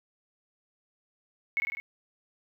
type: tone with echo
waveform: sine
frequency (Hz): 2198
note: C#7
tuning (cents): -15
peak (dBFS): -24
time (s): 1.57-1.6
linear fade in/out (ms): 0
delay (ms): 50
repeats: 4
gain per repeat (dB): -3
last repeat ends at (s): 1.8
effects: none